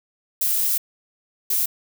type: noise bursts at uneven times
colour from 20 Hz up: violet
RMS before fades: -21 dBFS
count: 2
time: 0.41-0.78 / 1.5-1.66 s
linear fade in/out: 5 ms
effects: none